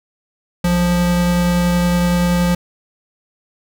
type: tone pair together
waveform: square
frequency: 62.12 / 175.7 Hz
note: B1 / F3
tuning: +11 / +11 cents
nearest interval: octave + tritone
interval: 1800 cents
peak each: -24 / -14 dBFS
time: 0.64-2.55 s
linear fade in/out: 5 ms
effects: none